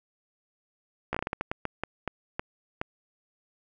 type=slowing click train; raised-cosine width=0.5 ms; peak=-14 dBFS; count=14; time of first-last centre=1.13-2.815 s; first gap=15 ms; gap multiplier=1.32; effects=none